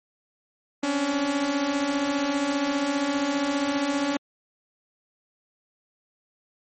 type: beating tone pair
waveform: sawtooth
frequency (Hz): 270 / 285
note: C#4 / C#4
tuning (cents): -45 / +48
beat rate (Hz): 15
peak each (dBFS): -26 / -20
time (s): 0.83-4.17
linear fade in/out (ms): 5
effects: MP3 32 kbps